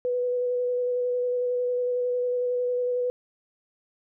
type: tone with vibrato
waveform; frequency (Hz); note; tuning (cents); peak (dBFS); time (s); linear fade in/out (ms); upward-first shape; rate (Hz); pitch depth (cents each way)
sine; 493.9; B4; 0; -23; 0.05-3.1; 0; square; 11; 10
effects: none